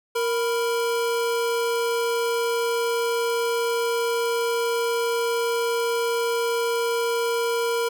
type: tone pair together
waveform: square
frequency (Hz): 466.2 / 987.8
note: A#4 / B5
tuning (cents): 0 / 0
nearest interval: octave + minor second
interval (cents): 1300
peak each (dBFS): -23 / -30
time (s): 0.15-7.89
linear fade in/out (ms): 10
effects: none